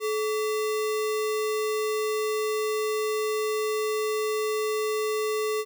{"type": "tone with sample-and-hold", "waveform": "sine", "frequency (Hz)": 430, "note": "A4", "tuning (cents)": -40, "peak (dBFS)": -24, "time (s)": [0, 5.65], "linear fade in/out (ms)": 50, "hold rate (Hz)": 1575, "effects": []}